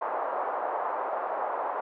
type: band-pass noise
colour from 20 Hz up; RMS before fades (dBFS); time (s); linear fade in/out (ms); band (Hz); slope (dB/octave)
pink; -31; 0.01-1.81; 10; 570 to 1100; 24
effects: none